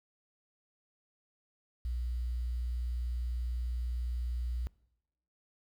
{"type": "tone with quantisation", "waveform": "sine", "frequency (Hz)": 60.4, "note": "B1", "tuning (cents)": -38, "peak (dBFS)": -32, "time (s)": [1.85, 4.67], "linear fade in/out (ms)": 0, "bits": 10, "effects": ["noise-tail reverb RT60 0.8 s tail -22 dB re dry"]}